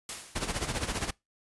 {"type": "noise with exponential decay", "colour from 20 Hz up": "white", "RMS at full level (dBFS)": -35, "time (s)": [0.09, 0.65], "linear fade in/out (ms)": 2, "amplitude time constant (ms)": 120}
{"type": "noise with tremolo", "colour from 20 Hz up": "pink", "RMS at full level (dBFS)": -30, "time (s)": [0.35, 1.11], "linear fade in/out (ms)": 10, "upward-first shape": "sine", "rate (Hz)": 15, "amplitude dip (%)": 70}
{"effects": ["noise-tail reverb RT60 0.2 s tail -24 dB re dry", "resampled to 24000 Hz"]}